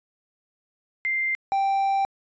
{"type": "tone pair in turn", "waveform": ["sine", "triangle"], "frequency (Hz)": [2093, 784], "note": ["C7", "G5"], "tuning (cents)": [0, 0], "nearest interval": "octave + perfect fourth", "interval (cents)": 1700, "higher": "first", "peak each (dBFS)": [-22, -18], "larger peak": "second", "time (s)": [[1.05, 1.35], [1.52, 2.05]], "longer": "second", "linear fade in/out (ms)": 0, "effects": ["resampled to 16000 Hz"]}